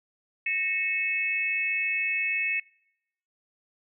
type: tone cluster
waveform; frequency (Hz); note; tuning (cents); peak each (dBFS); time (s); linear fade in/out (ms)
sine; 1847 / 2199 / 2594; A#6 / C#7 / E7; -16 / -14 / -28; -35 / -29 / -27; 0.46-2.6; 5
effects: noise-tail reverb RT60 0.8 s tail -24 dB re dry